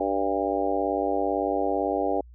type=harmonic tone with a mistuned harmonic; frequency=97.9 Hz; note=G2; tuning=2 cents flat; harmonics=3 / 4 / 5 / 6 / 7 / 8; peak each=-30 / -30 / -30 / -30 / -30 / -30 dBFS; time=0-2.21 s; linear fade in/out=5 ms; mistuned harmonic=8; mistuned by=+45 cents; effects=added 60 Hz sine -45 dBFS peak until 2.34 s

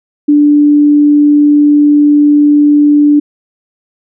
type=tone; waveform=sine; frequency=293.5 Hz; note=D4; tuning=1 cent flat; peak=-3 dBFS; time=0.28-3.2 s; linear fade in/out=10 ms; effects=none

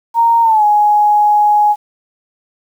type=tone with pitch glide; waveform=sine; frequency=927 to 835.5 Hz; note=A#5 to G#5; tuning=-10 to +10 cents; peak=-7 dBFS; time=0.14-1.76 s; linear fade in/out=50 ms; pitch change=-180 cents; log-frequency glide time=0.42-0.64 s; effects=7-bit

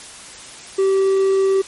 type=tone; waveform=triangle; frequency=386.7 Hz; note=G4; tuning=24 cents flat; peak=-11 dBFS; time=0.78-1.62 s; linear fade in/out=10 ms; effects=white hiss -37 dBFS RMS until 1.67 s + MP3 48 kbps

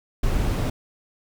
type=noise; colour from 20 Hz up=brown; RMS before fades=-22 dBFS; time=0.23-0.7 s; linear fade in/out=5 ms; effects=none

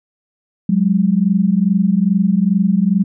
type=tone pair together; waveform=sine; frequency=182.9 / 205.3 Hz; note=F#3 / G#3; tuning=-20 / -20 cents; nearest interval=major second; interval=200 cents; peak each=-14 dBFS; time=0.69-3.04 s; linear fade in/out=5 ms; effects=none

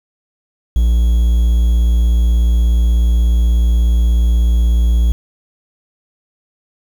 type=tone with quantisation; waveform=triangle; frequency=58.27 Hz; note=A#1; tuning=in tune; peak=-7 dBFS; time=0.76-5.12 s; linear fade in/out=0 ms; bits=6; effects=none

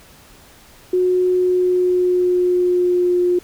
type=tone with pitch glide; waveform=sine; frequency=364.7 to 356 Hz; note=F#4 to F4; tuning=-25 to +33 cents; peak=-13 dBFS; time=0.93-3.39 s; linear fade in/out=5 ms; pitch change=-42 cents; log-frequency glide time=1.31-3.21 s; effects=pink hiss -46 dBFS RMS until 3.43 s

